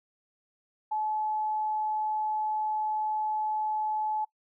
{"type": "tone", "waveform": "sine", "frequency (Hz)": 859, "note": "A5", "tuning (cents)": -42, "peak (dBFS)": -27, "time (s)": [0.91, 4.25], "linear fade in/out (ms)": 10, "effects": ["noise-tail reverb RT60 0.1 s tail -22 dB re dry"]}